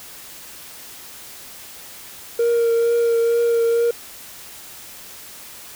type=tone with vibrato; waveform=triangle; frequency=466.2 Hz; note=A#4; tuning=in tune; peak=-12 dBFS; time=2.39-3.91 s; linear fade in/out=5 ms; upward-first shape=triangle; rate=2.2 Hz; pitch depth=19 cents each way; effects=tanh soft clip ceiling -9 dBFS + white hiss -39 dBFS RMS until 5.75 s